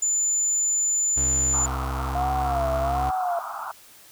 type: tone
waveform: sine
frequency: 7040 Hz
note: A8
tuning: in tune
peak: -20 dBFS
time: 0.02-1.66 s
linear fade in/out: 5 ms
type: tone with pitch glide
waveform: 35% pulse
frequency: 65.7 to 67.24 Hz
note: C2 to C2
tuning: +8 to +48 cents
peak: -25 dBFS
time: 1.16-3.11 s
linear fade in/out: 20 ms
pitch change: +40 cents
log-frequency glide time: 1.98-2.23 s
type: band-pass noise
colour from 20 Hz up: white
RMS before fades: -33 dBFS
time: 1.53-3.72 s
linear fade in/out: 10 ms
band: 670 to 1400 Hz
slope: 96 dB/octave
type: tone with vibrato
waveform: sine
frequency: 706 Hz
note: F5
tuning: 19 cents sharp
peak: -23 dBFS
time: 2.15-3.39 s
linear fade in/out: 2 ms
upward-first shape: sine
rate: 1.3 Hz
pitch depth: 110 cents each way
effects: white hiss -50 dBFS RMS until 4.11 s